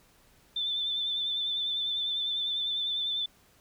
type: tone with vibrato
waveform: sine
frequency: 3532 Hz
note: A7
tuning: 6 cents sharp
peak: -28 dBFS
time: 0.56-3.26 s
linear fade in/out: 5 ms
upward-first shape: sine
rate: 10 Hz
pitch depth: 32 cents each way
effects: pink hiss -62 dBFS RMS until 3.6 s